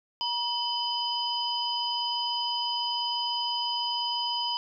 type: tone cluster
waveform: sine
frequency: 952 / 3042 / 4957 Hz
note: A#5 / F#7 / D#8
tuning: +36 / +47 / -7 cents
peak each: -31 / -31 / -32 dBFS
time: 0.21-4.57 s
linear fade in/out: 0 ms
effects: none